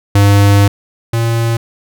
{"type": "tone pair in turn", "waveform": "square", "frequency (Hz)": [100.8, 115.47], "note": ["G2", "A#2"], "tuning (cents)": [49, -16], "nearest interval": "major second", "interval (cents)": 235, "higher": "second", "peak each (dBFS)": [-6, -12], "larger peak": "first", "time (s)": [[0.15, 0.68], [1.13, 1.57]], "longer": "first", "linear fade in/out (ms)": 5, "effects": []}